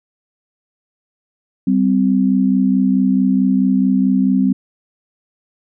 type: tone pair together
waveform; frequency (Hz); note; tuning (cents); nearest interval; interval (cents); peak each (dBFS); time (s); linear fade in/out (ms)
sine; 194.1 / 258.7; G3 / C4; -17 / -19; perfect fourth; 498; -14; 1.67-4.53; 5
effects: none